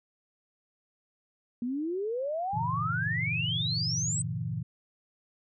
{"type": "exponential sweep", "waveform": "sine", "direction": "up", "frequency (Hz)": [233.1, 8260], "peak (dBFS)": -29, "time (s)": [1.62, 4.22], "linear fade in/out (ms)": 2}
{"type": "chord", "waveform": "sine", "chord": "G diminished seventh", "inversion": "none", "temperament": "equal with one note detuned", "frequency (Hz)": [98, 116.54, 140.53, 164.81], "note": ["G2", "Bb2", "Db3", "Fb3"], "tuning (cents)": [0, 0, 24, 0], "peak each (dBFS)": [-40, -34, -37, -35], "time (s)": [2.53, 4.63], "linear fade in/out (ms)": 10}
{"effects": []}